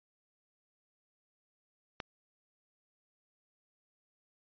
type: click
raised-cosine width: 0.3 ms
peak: -21 dBFS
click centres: 2.002 s
effects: resampled to 11025 Hz